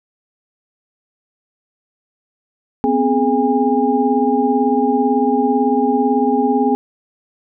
sine tone cluster, 246.7 / 264.7 / 421.2 / 812 Hz, B3 / C4 / G#4 / G#5, -2 / +20 / +24 / -39 cents, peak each -18 dBFS, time 2.84-6.75 s, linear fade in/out 0 ms, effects none

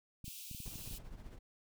white high-pass noise, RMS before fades -49 dBFS, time 0.24-0.99 s, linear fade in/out 20 ms, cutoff 2400 Hz, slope 96 dB/octave
clicks, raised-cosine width 5 ms, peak -36 dBFS, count 9, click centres 0.243 / 0.28 / 0.513 / 0.548 / 0.603 / 0.678 / 0.757 / 0.876 / 0.912 s
brown noise with tremolo, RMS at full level -47 dBFS, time 0.65-1.39 s, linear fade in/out 10 ms, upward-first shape triangle, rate 15 Hz, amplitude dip 65%
effects none

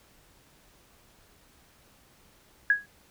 sine tone with exponential decay, 1661.2 Hz, G#6, in tune, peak -15 dBFS, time 2.7-2.86 s, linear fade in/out 2 ms, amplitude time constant 34 ms, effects pink hiss -60 dBFS RMS until 3.1 s

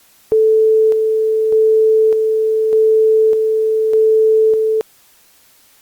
sine tone with tremolo, 438.7 Hz, A4, 5 cents flat, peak -8 dBFS, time 0.32-4.81 s, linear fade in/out 0 ms, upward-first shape square, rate 0.83 Hz, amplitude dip 35%, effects white hiss -50 dBFS RMS until 5.81 s + Opus 48 kbps

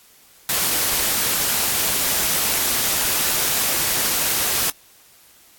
white noise, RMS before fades -20 dBFS, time 0.49-4.7 s, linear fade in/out 2 ms, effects white hiss -51 dBFS RMS until 5.58 s + AAC 64 kbps

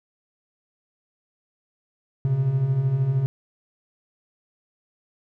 triangle beating tone pair, 122.5 / 135.5 Hz, B2 / C#3, -14 / -39 cents, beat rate 13 Hz, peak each -25 / -18 dBFS, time 2.25-3.26 s, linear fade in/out 0 ms, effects none

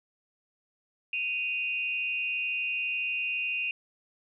sine tone pair together, 2499 / 2767 Hz, D#7 / F7, +7 / -17 cents, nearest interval major second, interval 176 cents, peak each -30 / -32 dBFS, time 1.13-3.71 s, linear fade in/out 2 ms, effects none

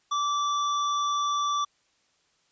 square tone, 1163 Hz, D6, 17 cents flat, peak -25 dBFS, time 0.11-1.65 s, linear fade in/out 10 ms, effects white hiss -68 dBFS RMS until 2.51 s + resampled to 16000 Hz

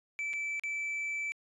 triangle tone with dropouts, 2318 Hz, D7, 23 cents flat, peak -31 dBFS, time 0.19-1.32 s, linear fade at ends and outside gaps 0 ms, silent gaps 0.332-0.336 / 0.596-0.636 s, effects resampled to 24000 Hz

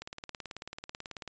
click train, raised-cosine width 0.2 ms, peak -23 dBFS, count 24, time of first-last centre 0.02-1.277 s, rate 18.3 Hz, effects resampled to 16000 Hz

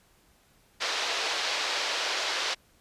white band-pass noise, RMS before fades -30 dBFS, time 0.8-2.55 s, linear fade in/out 20 ms, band 410 to 5000 Hz, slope 24 dB/octave, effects pink hiss -63 dBFS RMS until 2.8 s + resampled to 32000 Hz

